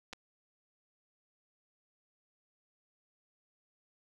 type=clicks; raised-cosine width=0.2 ms; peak=-27 dBFS; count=2; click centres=0.129 / 0.133 s; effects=none